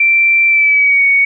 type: tone with pitch glide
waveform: sine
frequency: 2348 to 2232 Hz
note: D7 to C#7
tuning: -1 to +11 cents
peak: -7 dBFS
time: 0-1.25 s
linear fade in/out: 5 ms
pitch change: -88 cents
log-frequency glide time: 0.47-1.04 s
effects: none